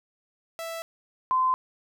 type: tone pair in turn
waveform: sawtooth / sine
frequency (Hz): 660 / 1030.6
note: E5 / C6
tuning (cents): +2 / -27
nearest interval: minor sixth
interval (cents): 771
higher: second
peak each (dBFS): -29 / -20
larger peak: second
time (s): 0.59-0.82 / 1.31-1.54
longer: neither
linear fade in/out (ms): 0
effects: none